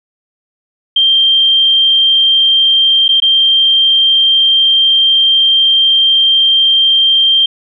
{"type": "tone with dropouts", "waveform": "sine", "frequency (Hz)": 3168, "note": "G7", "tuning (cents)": 18, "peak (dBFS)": -6, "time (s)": [0.96, 7.46], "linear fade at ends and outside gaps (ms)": 5, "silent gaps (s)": [[3.081, 3.089], [3.202, 3.221]], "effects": []}